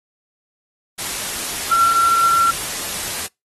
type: tone in noise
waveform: sine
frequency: 1360 Hz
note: F6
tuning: 46 cents flat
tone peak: -12 dBFS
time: 1.71-2.51 s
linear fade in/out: 10 ms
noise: white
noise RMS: -25 dBFS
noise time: 0.98-3.27 s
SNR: +10 dB
effects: noise-tail reverb RT60 0.2 s tail -26 dB re dry + AAC 32 kbps